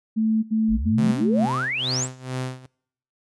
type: tone bursts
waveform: sine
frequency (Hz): 220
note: A3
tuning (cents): 0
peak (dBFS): -18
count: 4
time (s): 0.16-1.468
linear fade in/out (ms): 20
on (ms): 270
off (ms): 76
type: exponential sweep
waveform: sine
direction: up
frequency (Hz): 41.2 to 8380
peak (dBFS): -23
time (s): 0.68-2.08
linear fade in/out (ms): 50
type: tone with tremolo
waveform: sawtooth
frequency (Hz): 128.8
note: C3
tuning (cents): -27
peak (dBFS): -21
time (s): 0.98-2.66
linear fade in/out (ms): 0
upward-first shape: sine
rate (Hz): 2.3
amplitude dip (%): 90
effects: noise-tail reverb RT60 0.7 s tail -25 dB re dry + resampled to 24000 Hz